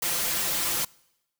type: noise with comb filter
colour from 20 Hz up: white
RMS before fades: -27 dBFS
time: 0.02-0.85 s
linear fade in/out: 5 ms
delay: 5.8 ms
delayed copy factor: +0.7
effects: noise-tail reverb RT60 0.9 s tail -25 dB re dry